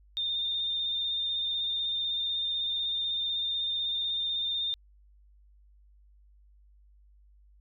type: tone with vibrato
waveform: sine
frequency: 3631 Hz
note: A#7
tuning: 46 cents flat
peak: -28 dBFS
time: 0.17-4.74 s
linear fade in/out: 0 ms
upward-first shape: sine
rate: 16 Hz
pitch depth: 22 cents each way
effects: added 50 Hz sine -56 dBFS peak until 7.6 s